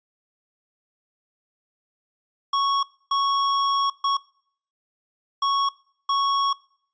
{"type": "tone bursts at uneven times", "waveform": "square", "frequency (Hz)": 1108.7, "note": "C#6", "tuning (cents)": 0, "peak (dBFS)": -20, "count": 5, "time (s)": [[2.53, 2.83], [3.11, 3.9], [4.04, 4.17], [5.42, 5.69], [6.09, 6.53]], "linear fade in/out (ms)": 5, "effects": ["noise-tail reverb RT60 0.6 s tail -23 dB re dry", "resampled to 16000 Hz"]}